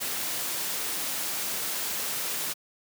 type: noise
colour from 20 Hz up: white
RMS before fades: -31 dBFS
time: 0-2.54 s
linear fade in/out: 20 ms
effects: high-pass 150 Hz 12 dB/octave